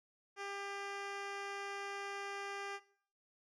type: tone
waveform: 10% pulse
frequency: 399 Hz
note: G4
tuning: 31 cents sharp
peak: -33 dBFS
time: 0.36-2.8 s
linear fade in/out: 50 ms
effects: noise-tail reverb RT60 0.6 s tail -20 dB re dry + low-pass 6000 Hz 12 dB/octave